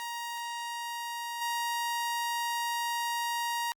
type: tone with level steps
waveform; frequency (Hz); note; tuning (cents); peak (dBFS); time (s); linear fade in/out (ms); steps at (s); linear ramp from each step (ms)
sawtooth; 942; A#5; +18; -31 / -26; 0-3.72; 0; 1.41; 10
effects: Opus 32 kbps